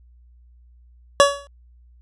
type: tone with exponential decay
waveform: 25% pulse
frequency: 565 Hz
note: C#5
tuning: 33 cents sharp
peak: -3 dBFS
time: 1.2-1.47 s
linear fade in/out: 0 ms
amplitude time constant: 58 ms
effects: added 60 Hz sine -48 dBFS peak until 2.01 s + resampled to 24000 Hz